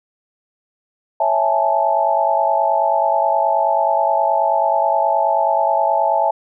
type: chord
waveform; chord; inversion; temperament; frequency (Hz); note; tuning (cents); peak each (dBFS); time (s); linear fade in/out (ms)
sine; A major seventh; first; equal; 554.4 / 659.3 / 830.6 / 880; C#5 / E5 / G#5 / A5; 0 / 0 / 0 / 0; -23 / -18 / -19 / -18; 1.2-6.31; 5
effects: none